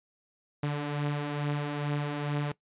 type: beating tone pair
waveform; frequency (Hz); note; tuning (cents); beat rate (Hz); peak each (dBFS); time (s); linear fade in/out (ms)
sawtooth; 144.4 / 146.7; D3 / D3; -29 / -2; 2.3; -32 / -26; 0.63-2.52; 5
effects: noise-tail reverb RT60 0.1 s tail -20 dB re dry + resampled to 8000 Hz